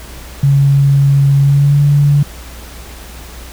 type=tone with pitch glide; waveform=sine; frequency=139.4 to 143.98 Hz; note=C#3 to D3; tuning=+10 to -34 cents; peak=-6 dBFS; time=0.43-2.23 s; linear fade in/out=5 ms; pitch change=+56 cents; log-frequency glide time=1.41-1.79 s; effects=added 60 Hz sine -31 dBFS peak until 3.52 s + pink hiss -34 dBFS RMS until 3.52 s